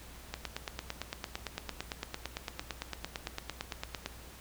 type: click train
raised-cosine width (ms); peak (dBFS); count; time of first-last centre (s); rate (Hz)
0.2; -18; 34; 0.34-4.06; 8.87
effects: added 60 Hz sine -51 dBFS peak until 4.4 s + pink hiss -52 dBFS RMS until 4.4 s